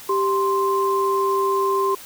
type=tone pair together; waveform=sine; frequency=392 / 1046.5 Hz; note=G4 / C6; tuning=0 / 0 cents; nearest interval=octave + perfect fourth; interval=1700 cents; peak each=-20 dBFS; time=0.09-1.95 s; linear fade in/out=5 ms; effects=white hiss -40 dBFS RMS until 2.05 s